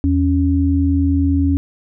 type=tone pair together; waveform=sine; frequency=82.41 / 277.2 Hz; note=E2 / C#4; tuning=0 / 0 cents; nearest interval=octave + major sixth; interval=2100 cents; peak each=-15 dBFS; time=0.04-1.57 s; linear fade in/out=0 ms; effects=none